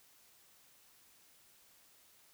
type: silence
effects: white hiss -65 dBFS RMS until 2.33 s